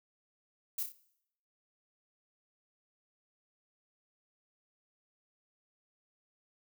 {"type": "noise with echo", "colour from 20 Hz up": "violet", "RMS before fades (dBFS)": -35, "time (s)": [0.78, 0.83], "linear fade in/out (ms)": 5, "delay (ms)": 31, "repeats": 3, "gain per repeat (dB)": -6, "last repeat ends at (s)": 0.923, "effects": ["noise-tail reverb RT60 0.7 s tail -18 dB re dry"]}